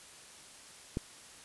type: click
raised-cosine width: 3 ms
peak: -19 dBFS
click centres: 0.971 s
effects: white hiss -53 dBFS RMS until 1.44 s + resampled to 24000 Hz